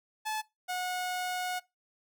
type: tone pair in turn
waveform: sawtooth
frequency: 865 / 728.4 Hz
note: A5 / F#5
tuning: -30 / -27 cents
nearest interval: minor third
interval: 297 cents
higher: first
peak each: -28 dBFS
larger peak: neither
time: 0.25-0.42 / 0.68-1.6 s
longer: second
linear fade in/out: 20 ms
effects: noise-tail reverb RT60 0.2 s tail -20 dB re dry